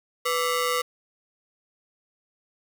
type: ring-modulated tone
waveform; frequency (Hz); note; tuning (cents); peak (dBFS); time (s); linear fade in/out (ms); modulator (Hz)
sawtooth; 830.6; G#5; 0; -16; 0.25-0.82; 10; 336
effects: 7-bit